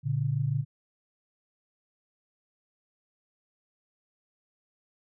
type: tone pair together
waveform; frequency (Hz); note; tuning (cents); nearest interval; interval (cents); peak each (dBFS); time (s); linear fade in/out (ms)
sine; 116.54 / 142.94; A#2 / D3; 0 / -47; major third; 353; -29 / -27; 0.03-0.65; 50
effects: none